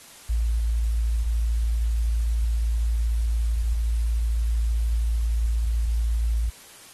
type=tone; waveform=sine; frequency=56.6 Hz; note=A1; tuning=50 cents sharp; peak=-20 dBFS; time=0.29-6.5 s; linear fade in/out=10 ms; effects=white hiss -47 dBFS RMS until 6.93 s + AAC 32 kbps